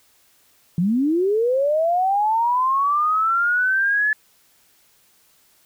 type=linear sweep; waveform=sine; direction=up; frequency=161.4 to 1729 Hz; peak=-16 dBFS; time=0.78-4.13 s; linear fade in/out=2 ms; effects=white hiss -58 dBFS RMS until 5.65 s